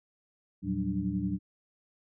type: tone cluster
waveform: sine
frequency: 81.3 / 115.3 / 181 / 192 / 293.9 Hz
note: E2 / A#2 / F#3 / G3 / D4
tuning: -23 / -19 / -38 / -36 / +1 cents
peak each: -39 / -38 / -34 / -32 / -35 dBFS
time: 0.62-1.39 s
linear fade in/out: 50 ms
effects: none